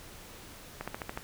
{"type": "slowing click train", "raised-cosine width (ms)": 0.5, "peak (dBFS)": -20, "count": 6, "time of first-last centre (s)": [0.81, 1.175], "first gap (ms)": 66, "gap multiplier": 1.05, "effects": ["pink hiss -49 dBFS RMS until 1.23 s"]}